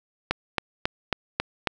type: click train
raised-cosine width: 0.3 ms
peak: -6 dBFS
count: 6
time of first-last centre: 0.31-1.672 s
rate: 3.67 Hz
effects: none

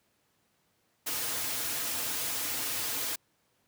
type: noise with comb filter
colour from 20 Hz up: white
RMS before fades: -33 dBFS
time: 1.06-3.16 s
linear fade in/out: 10 ms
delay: 5.2 ms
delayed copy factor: -0.75
effects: pink hiss -72 dBFS RMS until 3.67 s + high-pass 100 Hz 12 dB/octave

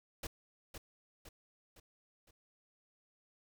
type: noise with echo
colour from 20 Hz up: pink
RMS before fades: -41 dBFS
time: 0.23-0.27 s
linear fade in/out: 5 ms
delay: 510 ms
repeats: 4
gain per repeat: -6 dB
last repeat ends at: 2.31 s
effects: none

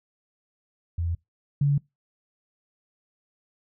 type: tone pair in turn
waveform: sine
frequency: 84.7 / 142.45 Hz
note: E2 / C#3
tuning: +48 / +48 cents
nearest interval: major sixth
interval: 900 cents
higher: second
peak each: -24 / -18 dBFS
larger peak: second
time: 0.98-1.15 / 1.61-1.78 s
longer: neither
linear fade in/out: 5 ms
effects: noise-tail reverb RT60 0.2 s tail -25 dB re dry

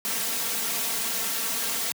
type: noise with comb filter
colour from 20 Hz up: white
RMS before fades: -28 dBFS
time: 0.05-1.92 s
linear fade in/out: 0 ms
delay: 4.4 ms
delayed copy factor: +0.95
effects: high-pass 100 Hz 12 dB/octave

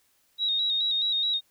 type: tone with vibrato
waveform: sine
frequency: 3789 Hz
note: A#7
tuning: 27 cents sharp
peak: -23 dBFS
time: 0.38-1.41 s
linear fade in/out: 50 ms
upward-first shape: square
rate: 4.7 Hz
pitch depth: 39 cents each way
effects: white hiss -67 dBFS RMS until 1.5 s

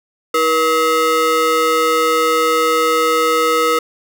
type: ring-modulated tone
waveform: square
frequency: 400 Hz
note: G4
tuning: 35 cents sharp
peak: -10 dBFS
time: 0.34-3.79 s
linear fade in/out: 5 ms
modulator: 880 Hz
effects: none

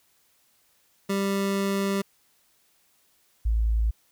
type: tone pair in turn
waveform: 25% pulse / sine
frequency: 197.1 / 55.31 Hz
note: G3 / A1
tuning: +10 / +10 cents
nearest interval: octave + minor seventh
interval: 2200 cents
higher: first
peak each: -20 dBFS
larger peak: neither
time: 1.09-2.02 / 3.45-3.91 s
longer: first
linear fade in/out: 10 ms
effects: white hiss -65 dBFS RMS until 4.11 s

